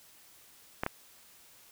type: clicks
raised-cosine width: 0.5 ms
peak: -15 dBFS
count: 2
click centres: 0.835 / 0.864 s
effects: white hiss -58 dBFS RMS until 1.71 s